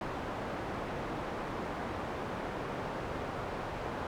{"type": "low-pass noise", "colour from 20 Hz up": "white", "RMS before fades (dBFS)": -38, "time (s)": [0.01, 4.07], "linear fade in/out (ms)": 2, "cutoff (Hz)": 940, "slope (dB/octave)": 12, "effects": []}